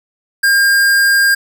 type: tone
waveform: square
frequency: 1608 Hz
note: G6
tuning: 44 cents sharp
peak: -9 dBFS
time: 0.43-1.35 s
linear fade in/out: 10 ms
effects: 8-bit